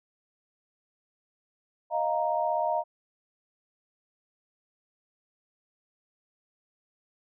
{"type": "chord", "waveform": "sine", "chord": "Eb suspended second", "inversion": "none", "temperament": "equal", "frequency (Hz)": [622.3, 698.5, 932.3], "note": ["Eb5", "F5", "Bb5"], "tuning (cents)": [0, 0, 0], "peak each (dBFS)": -29, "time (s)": [1.9, 2.84], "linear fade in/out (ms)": 50, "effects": []}